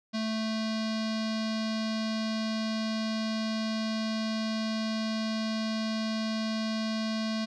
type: tone with low-pass filter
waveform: square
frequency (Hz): 220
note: A3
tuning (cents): 0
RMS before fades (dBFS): -31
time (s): 0.13-7.46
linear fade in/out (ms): 20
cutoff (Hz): 4700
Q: 3.7
effects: none